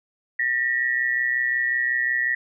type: tone pair together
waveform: sine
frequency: 1800.5 / 1926 Hz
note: A6 / B6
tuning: +39 / -44 cents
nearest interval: minor second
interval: 117 cents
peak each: -24 / -22 dBFS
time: 0.39-2.35 s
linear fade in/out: 5 ms
effects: none